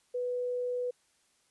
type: tone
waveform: sine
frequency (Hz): 493.9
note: B4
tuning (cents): 0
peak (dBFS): -30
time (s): 0.14-0.91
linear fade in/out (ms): 10
effects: white hiss -70 dBFS RMS until 1.5 s + resampled to 24000 Hz